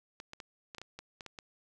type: clicks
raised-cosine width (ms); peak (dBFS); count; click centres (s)
0.2; -27; 10; 0.201 / 0.334 / 0.402 / 0.748 / 0.783 / 0.816 / 0.99 / 1.208 / 1.263 / 1.388
effects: none